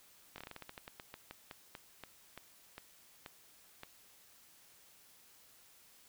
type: slowing click train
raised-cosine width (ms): 0.3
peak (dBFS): -30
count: 21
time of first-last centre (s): 0.36-3.834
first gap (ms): 21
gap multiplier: 1.19
effects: white hiss -63 dBFS RMS until 6.08 s